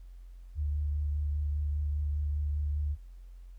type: tone with vibrato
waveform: sine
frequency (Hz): 73.8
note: D2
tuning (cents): +9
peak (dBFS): -28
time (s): 0.55-2.97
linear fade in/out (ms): 50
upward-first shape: triangle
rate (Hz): 5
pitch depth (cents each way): 21
effects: added 44 Hz sine -45 dBFS peak until 3.58 s + pink hiss -72 dBFS RMS until 3.58 s